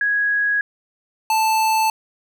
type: tone pair in turn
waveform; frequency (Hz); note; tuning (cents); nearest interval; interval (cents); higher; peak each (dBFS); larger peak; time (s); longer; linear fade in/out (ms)
sine / square; 1661.2 / 880; G#6 / A5; 0 / 0; major seventh; 1100; first; -16; neither; 0.01-0.61 / 1.3-1.9; neither; 2
effects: none